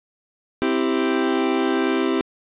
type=chord; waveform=40% pulse; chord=C major; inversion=none; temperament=equal; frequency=261.6 / 329.6 / 392 Hz; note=C4 / E4 / G4; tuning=0 / 0 / 0 cents; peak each=-22 dBFS; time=0.62-2.21 s; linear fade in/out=0 ms; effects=resampled to 8000 Hz + 9-bit